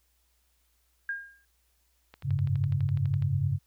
sine tone with exponential decay, 1616 Hz, G#6, 48 cents flat, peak -27 dBFS, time 1.09-1.45 s, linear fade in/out 2 ms, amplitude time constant 77 ms
click train, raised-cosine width 0.3 ms, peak -31 dBFS, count 14, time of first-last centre 2.14-3.223 s, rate 12 Hz
sine chord, F# suspended second, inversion none, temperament equal with one note detuned, 92.5 / 102.34 / 138.59 Hz, F#2 / G#2 / C#3, 0 / -25 / 0 cents, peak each -31 / -29 / -27 dBFS, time 2.23-3.59 s, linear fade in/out 50 ms
effects added 60 Hz sine -70 dBFS peak until 3.66 s + white hiss -72 dBFS RMS until 3.66 s

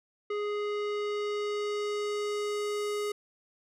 square tone with low-pass filter sweep, 415.3 Hz, G#4, in tune, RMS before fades -32 dBFS, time 0.3-3.12 s, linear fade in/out 5 ms, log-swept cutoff 2500 to 12000 Hz, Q 0.83, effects none

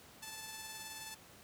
5% pulse tone with tremolo, 876 Hz, A5, 8 cents flat, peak -32 dBFS, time 0.22-1.15 s, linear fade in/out 10 ms, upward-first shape sine, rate 19 Hz, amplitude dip 30%, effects pink hiss -58 dBFS RMS until 1.43 s + high-pass 80 Hz 12 dB/octave

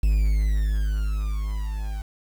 triangle tone with level ramp, 51.9 Hz, G#1, in tune, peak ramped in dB -14 to -25 dBFS, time 0.03-2.02 s, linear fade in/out 5 ms, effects 7-bit

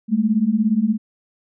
sine beating tone pair, 205.6 / 222.6 Hz, G#3 / A3, -17 / +20 cents, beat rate 17 Hz, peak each -19 / -17 dBFS, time 0.08-0.98 s, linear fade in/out 50 ms, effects none

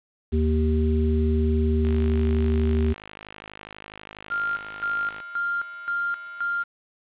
harmonic tone, 77.78 Hz, D#2, in tune, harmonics 1 / 3 / 5, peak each -20 / -25 / -27 dBFS, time 0.32-2.94 s, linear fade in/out 20 ms
click train, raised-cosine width 0.3 ms, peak -22 dBFS, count 176, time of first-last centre 1.85-5.202 s, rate 52.2 Hz
sine tone with tremolo, 1396.9 Hz, F6, in tune, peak -23 dBFS, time 4.3-6.64 s, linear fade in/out 20 ms, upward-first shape square, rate 1.9 Hz, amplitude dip 75%
effects resampled to 8000 Hz + 8-bit

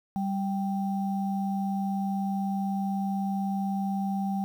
sine tone pair together, 196 / 784 Hz, G3 / G5, 0 / 0 cents, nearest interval 2 octaves, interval 2400 cents, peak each -27 / -33 dBFS, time 0.16-4.44 s, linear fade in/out 0 ms, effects 9-bit

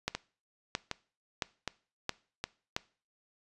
two click trains, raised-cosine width 0.2 ms, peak -13 / -16 dBFS, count 5 / 4, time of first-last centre 0.08-2.765 / 0.15-2.44 s, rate 1.49 / 1.31 Hz, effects noise-tail reverb RT60 0.4 s tail -21 dB re dry + resampled to 24000 Hz

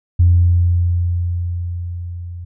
sine tone with level ramp, 87.31 Hz, F2, in tune, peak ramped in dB -6 to -27 dBFS, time 0.19-2.45 s, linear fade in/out 10 ms, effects tanh soft clip ceiling -2 dBFS

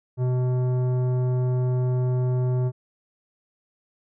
sine tone with tanh clipping, 126.1 Hz, B2, 36 cents sharp, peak -22 dBFS, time 0.17-2.72 s, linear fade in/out 50 ms, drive 13 dB, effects none

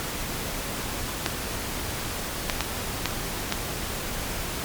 clicks, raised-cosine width 0.2 ms, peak -5 dBFS, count 5, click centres 1.262 / 2.498 / 2.607 / 3.057 / 3.524 s, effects pink hiss -31 dBFS RMS until 4.64 s + MP3 96 kbps

